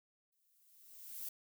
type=noise with exponential growth; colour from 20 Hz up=violet; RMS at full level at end=-42 dBFS; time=0.32-1.29 s; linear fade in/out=5 ms; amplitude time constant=210 ms; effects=none